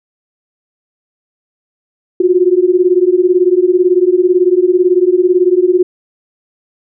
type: beating tone pair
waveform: sine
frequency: 353 / 371 Hz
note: F4 / F#4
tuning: +19 / +5 cents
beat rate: 18 Hz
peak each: -10 dBFS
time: 2.2-5.83 s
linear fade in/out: 5 ms
effects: none